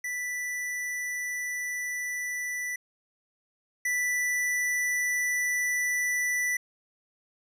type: tone pair in turn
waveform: square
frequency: 1975.5 / 1975.5 Hz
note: B6 / B6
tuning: 0 / 0 cents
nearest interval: unison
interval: 0 cents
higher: neither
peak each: -31 / -26 dBFS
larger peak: second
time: 0.04-2.76 / 3.85-6.57 s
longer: neither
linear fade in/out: 5 ms
effects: resampled to 32000 Hz